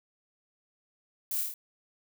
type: noise with echo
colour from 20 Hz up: violet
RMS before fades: -33 dBFS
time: 1.31-1.41 s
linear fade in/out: 2 ms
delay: 26 ms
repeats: 5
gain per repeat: -2 dB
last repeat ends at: 1.54 s
effects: none